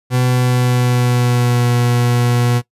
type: tone with pitch glide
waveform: 40% pulse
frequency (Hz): 125.6 to 121.25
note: B2 to B2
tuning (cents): +30 to -31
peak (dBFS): -11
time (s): 0.1-2.62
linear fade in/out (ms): 50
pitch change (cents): -61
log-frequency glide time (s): 0.26-1.69
effects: noise-tail reverb RT60 0.1 s tail -19 dB re dry + resampled to 32000 Hz